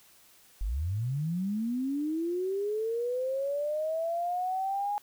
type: linear sweep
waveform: sine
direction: up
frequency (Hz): 41.12 to 830.6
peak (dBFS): -28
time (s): 0.61-4.98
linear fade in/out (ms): 0
effects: white hiss -59 dBFS RMS until 5.02 s